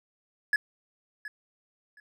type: tone with echo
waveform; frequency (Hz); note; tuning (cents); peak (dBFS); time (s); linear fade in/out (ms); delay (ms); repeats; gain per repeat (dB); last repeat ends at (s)
triangle; 1700; G#6; +40; -19; 0.53-0.56; 2; 720; 2; -15; 2
effects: none